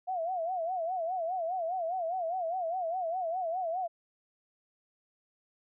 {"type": "tone with vibrato", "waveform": "sine", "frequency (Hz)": 700, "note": "F5", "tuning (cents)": 4, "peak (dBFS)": -30, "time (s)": [0.07, 3.88], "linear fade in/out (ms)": 20, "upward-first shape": "sine", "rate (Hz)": 4.9, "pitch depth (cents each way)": 140, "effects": []}